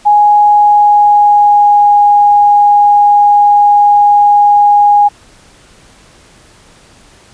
sine tone with pitch glide, 830.6 to 823 Hz, G#5 to G#5, 0 to -16 cents, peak -3 dBFS, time 0.05-5.09 s, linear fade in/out 20 ms, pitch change -16 cents, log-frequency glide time 0.48-2 s, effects pink hiss -42 dBFS RMS until 7.33 s + resampled to 22050 Hz

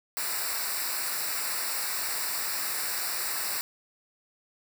white noise with comb filter, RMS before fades -31 dBFS, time 0.17-3.61 s, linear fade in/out 0 ms, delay 0.31 ms, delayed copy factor -0.85, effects none

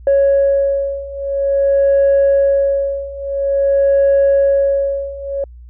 sine beating tone pair, 554 / 554.49 Hz, C#5 / C#5, -1 / 0 cents, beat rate 0.49 Hz, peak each -14 / -12 dBFS, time 0.07-5.44 s, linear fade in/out 2 ms, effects tanh soft clip ceiling -6 dBFS + added 60 Hz sine -34 dBFS peak until 5.69 s

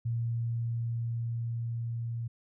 sine tone with level ramp, 116.6 Hz, A#2, 1 cent sharp, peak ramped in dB -28 to -32 dBFS, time 0.05-2.28 s, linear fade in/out 10 ms, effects none

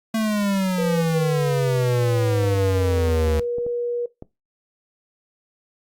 square exponential sweep, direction down, 224.6 to 74.9 Hz, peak -20 dBFS, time 0.14-3.4 s, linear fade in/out 5 ms
sine tone with pitch glide, 490.8 to 479.9 Hz, B4 to B4, -11 to -50 cents, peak -22 dBFS, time 0.78-4.06 s, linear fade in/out 5 ms, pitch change -39 cents, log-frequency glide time 2.31-2.77 s
clicks, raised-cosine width 2 ms, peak -22 dBFS, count 8, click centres 2.441 / 2.549 / 2.983 / 3.088 / 3.28 / 3.584 / 3.665 / 4.224 s
effects noise-tail reverb RT60 0.2 s tail -19 dB re dry + Opus 48 kbps

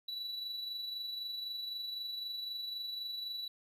triangle tone with amplitude modulation, 3942 Hz, B7, 4 cents flat, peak -35 dBFS, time 0.08-3.48 s, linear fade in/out 5 ms, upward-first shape sine, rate 23.9 Hz, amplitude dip 40%, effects none

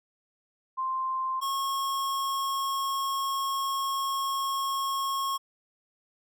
sine / square tone pair in turn, 1046.5 / 1089.3 Hz, C6 / C#6, 0 / -31 cents, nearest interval minor second, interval 69 cents, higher second, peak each -27 / -28 dBFS, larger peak first, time 0.77-1.41 / 1.41-5.38 s, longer second, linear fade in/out 20 ms, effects none

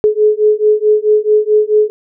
sine beating tone pair, 423.1 / 427.7 Hz, G#4 / A4, +32 / -49 cents, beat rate 4.6 Hz, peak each -11 dBFS, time 0.04-1.9 s, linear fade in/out 0 ms, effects none

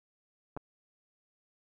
clicks, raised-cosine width 1 ms, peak -26 dBFS, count 2, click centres 0.566 / 0.573 s, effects none

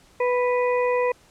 harmonic tone, 494 Hz, B4, in tune, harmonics 1 / 2 / 4 / 5, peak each -20 / -26 / -32 / -34 dBFS, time 0.2-1.12 s, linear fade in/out 5 ms, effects pink hiss -55 dBFS RMS until 1.3 s + low-pass 10000 Hz 12 dB/octave

